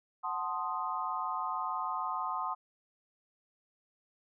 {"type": "chord", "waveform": "sine", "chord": "F# diminished seventh", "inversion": "none", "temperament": "equal", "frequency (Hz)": [740, 880, 1046.5, 1244.5], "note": ["F#5", "A5", "C6", "Eb6"], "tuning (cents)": [0, 0, 0, 0], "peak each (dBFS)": [-40, -39, -36, -37], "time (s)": [0.23, 2.55], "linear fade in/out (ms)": 20, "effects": []}